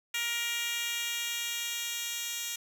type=tone with high-pass filter sweep; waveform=10% pulse; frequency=470.7 Hz; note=A#4; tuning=17 cents sharp; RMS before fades=-34 dBFS; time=0.14-2.56 s; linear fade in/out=5 ms; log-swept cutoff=2500 to 4200 Hz; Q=1.3; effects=none